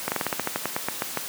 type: slowing click train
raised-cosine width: 0.5 ms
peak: -9 dBFS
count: 14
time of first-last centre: 0.08-1.173 s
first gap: 39 ms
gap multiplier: 1.12
effects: white hiss -34 dBFS RMS until 1.28 s + high-pass 150 Hz 12 dB/octave